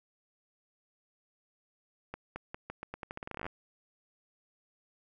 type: accelerating click train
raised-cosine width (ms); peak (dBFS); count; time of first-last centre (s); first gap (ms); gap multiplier
0.5; -24; 20; 2.14-3.465; 220; 0.84
effects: none